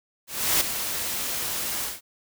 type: noise with ADSR envelope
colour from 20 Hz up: white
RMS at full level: -20 dBFS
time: 0.27-2.01 s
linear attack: 340 ms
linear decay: 4 ms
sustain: -9 dB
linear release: 170 ms
effects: none